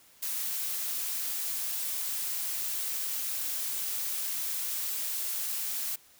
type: noise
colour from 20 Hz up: blue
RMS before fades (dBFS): -33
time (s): 0.22-5.96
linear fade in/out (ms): 10
effects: white hiss -59 dBFS RMS until 6.19 s